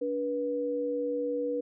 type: tone pair together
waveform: sine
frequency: 288.6 / 485.4 Hz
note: D4 / B4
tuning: -30 / -30 cents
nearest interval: major sixth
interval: 900 cents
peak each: -34 / -29 dBFS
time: 0.01-1.61 s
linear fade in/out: 10 ms
effects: none